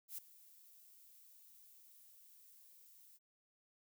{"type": "noise with ADSR envelope", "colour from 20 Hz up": "violet", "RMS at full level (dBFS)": -44, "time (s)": [0.08, 3.19], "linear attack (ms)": 98, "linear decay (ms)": 11, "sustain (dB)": -19, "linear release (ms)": 34, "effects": []}